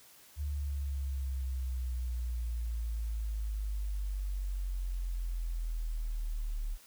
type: exponential sweep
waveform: sine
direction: down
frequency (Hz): 73.42 to 36.39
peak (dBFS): -32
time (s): 0.36-6.78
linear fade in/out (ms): 50
effects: white hiss -58 dBFS RMS until 6.86 s